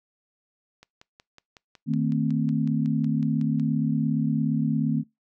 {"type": "click train", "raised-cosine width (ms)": 0.2, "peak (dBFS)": -30, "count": 16, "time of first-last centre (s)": [0.83, 3.598], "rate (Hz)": 5.42}
{"type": "chord", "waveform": "sine", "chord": "A diminished", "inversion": "second", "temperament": "equal with one note detuned", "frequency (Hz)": [155.56, 224.4, 261.6], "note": ["Eb3", "A3", "C4"], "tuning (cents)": [0, 34, 0], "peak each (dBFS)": [-25, -25, -27], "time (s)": [1.86, 5.04], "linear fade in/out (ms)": 50}
{"effects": ["noise-tail reverb RT60 0.2 s tail -24 dB re dry"]}